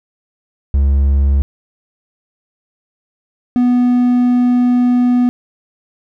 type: tone pair in turn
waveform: triangle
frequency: 69.3 / 246.2 Hz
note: C#2 / B3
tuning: 0 / -5 cents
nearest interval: octave + minor seventh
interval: 2195 cents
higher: second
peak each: -7 dBFS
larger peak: neither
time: 0.74-1.42 / 3.56-5.29 s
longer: second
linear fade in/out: 0 ms
effects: none